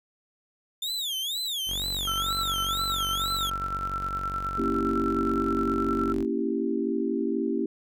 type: tone with vibrato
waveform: 40% pulse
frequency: 3520 Hz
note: A7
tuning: in tune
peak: -27 dBFS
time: 0.82-3.5 s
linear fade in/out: 5 ms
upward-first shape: sine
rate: 2.1 Hz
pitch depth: 240 cents each way
type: tone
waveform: sawtooth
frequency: 47.19 Hz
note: F#1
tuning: 35 cents sharp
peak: -31 dBFS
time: 1.66-6.26 s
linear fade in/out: 50 ms
type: tone with tremolo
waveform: sine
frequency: 1341 Hz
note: E6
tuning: 29 cents sharp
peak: -27 dBFS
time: 2.07-6.13 s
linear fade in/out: 10 ms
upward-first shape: square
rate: 9.7 Hz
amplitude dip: 40%
type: chord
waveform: sine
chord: A# diminished seventh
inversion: none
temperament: equal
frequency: 233.1 / 277.2 / 329.6 / 392 Hz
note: A#3 / C#4 / E4 / G4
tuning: 0 / 0 / 0 / 0 cents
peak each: -30 dBFS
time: 4.58-7.66 s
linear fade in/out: 5 ms
effects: none